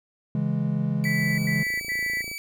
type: chord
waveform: triangle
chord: C# minor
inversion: none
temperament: equal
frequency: 138.59 / 164.81 / 207.7 Hz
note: C#3 / E3 / G#3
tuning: 0 / 0 / 0 cents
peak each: -25 dBFS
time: 0.35-1.63 s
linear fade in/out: 2 ms
type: tone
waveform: sawtooth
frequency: 2295 Hz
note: D7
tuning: 40 cents flat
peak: -29 dBFS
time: 1.04-2.38 s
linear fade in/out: 0 ms
type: tone bursts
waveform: sine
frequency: 1976 Hz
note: B6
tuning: in tune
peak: -25 dBFS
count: 3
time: 1.05-2.218 s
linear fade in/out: 5 ms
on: 330 ms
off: 89 ms
type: click train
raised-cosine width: 2 ms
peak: -29 dBFS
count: 32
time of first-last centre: 1.2-2.315 s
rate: 27.8 Hz
effects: none